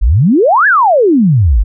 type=exponential two-way sweep; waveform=sine; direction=up then down; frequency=43.65 to 1760 to 43.65 Hz; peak=-5 dBFS; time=0.01-1.64 s; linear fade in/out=20 ms; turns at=0.67 s; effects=none